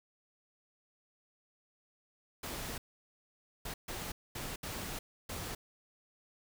pink noise bursts at uneven times, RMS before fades -41 dBFS, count 6, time 2.43-2.78 / 3.65-3.74 / 3.88-4.12 / 4.35-4.56 / 4.63-4.99 / 5.29-5.55 s, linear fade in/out 5 ms, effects none

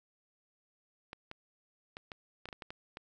clicks, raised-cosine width 0.3 ms, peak -27 dBFS, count 10, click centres 1.131 / 1.314 / 1.969 / 2.118 / 2.456 / 2.488 / 2.528 / 2.622 / 2.705 / 2.971 s, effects none

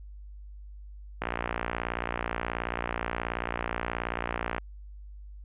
click train, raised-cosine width 0.5 ms, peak -14 dBFS, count 198, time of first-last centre 1.22-4.582 s, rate 58.6 Hz, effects added 50 Hz sine -42 dBFS peak until 5.44 s + resampled to 8000 Hz

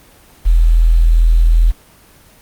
sine tone with quantisation, 41.2 Hz, E1, in tune, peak -6 dBFS, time 0.45-1.72 s, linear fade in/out 20 ms, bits 6, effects pink hiss -45 dBFS RMS until 2.41 s + Opus 24 kbps

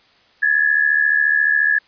sine tone pair together, 1674.7 / 1749 Hz, G#6 / A6, +14 / -11 cents, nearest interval minor second, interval 75 cents, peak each -15 / -17 dBFS, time 0.42-1.79 s, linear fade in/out 10 ms, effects white hiss -54 dBFS RMS until 1.87 s + resampled to 11025 Hz

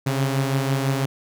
sawtooth beating tone pair, 134.5 / 140.5 Hz, C3 / C#3, +48 / +24 cents, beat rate 6 Hz, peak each -17 / -23 dBFS, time 0.06-1.06 s, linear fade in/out 10 ms, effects none

